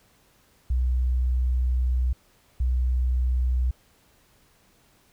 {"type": "tone pair in turn", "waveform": "sine", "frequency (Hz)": [62.5, 62.5], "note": ["B1", "B1"], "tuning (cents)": [21, 21], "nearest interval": "unison", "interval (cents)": 0, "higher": "neither", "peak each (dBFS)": -20, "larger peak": "neither", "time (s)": [[0.7, 2.13], [2.6, 3.71]], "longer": "first", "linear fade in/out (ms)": 5, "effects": ["pink hiss -61 dBFS RMS until 5.12 s"]}